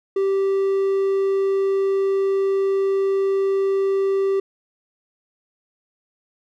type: tone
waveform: triangle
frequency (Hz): 390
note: G4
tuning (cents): -9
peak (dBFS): -15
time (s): 0.16-4.4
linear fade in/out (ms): 5
effects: none